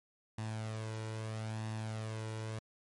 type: tone with flanger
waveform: sawtooth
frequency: 110 Hz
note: A2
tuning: in tune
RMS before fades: -40 dBFS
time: 0.38-2.59 s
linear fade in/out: 5 ms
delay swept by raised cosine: 1.1 to 2.1 ms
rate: 0.77 Hz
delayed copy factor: +0.55
effects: MP3 48 kbps